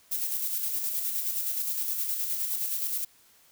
violet noise with tremolo, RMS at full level -29 dBFS, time 0.11-3.05 s, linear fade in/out 10 ms, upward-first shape square, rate 9.6 Hz, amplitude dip 35%, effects white hiss -60 dBFS RMS until 3.51 s

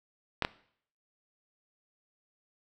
clicks, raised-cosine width 0.3 ms, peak -11 dBFS, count 2, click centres 0.423 / 0.449 s, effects noise-tail reverb RT60 0.6 s tail -19 dB re dry

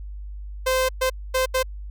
sawtooth tone bursts at uneven times, 518 Hz, C5, 17 cents flat, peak -15 dBFS, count 4, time 0.66-0.89 / 1.01-1.1 / 1.34-1.46 / 1.54-1.63 s, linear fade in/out 10 ms, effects added 50 Hz sine -32 dBFS peak until 1.9 s

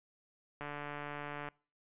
click train, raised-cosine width 0.5 ms, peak -27 dBFS, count 129, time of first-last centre 0.61-1.487 s, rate 146 Hz, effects noise-tail reverb RT60 0.4 s tail -25 dB re dry + resampled to 8000 Hz

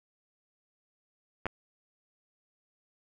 clicks, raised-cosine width 0.5 ms, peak -17 dBFS, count 2, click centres 1.457 / 1.466 s, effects 9-bit

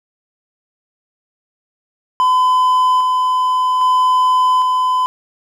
triangle tone with tremolo, 1013 Hz, B5, 44 cents sharp, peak -8 dBFS, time 2.2-5.06 s, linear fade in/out 0 ms, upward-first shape square, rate 0.62 Hz, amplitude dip 25%, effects none

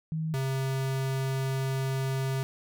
sine / square tone pair in turn, 158.9 / 133.62 Hz, D#3 / C3, +37 / +37 cents, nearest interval minor third, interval 300 cents, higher first, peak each -28 dBFS, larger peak neither, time 0.12-0.34 / 0.34-2.43 s, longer second, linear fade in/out 0 ms, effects none

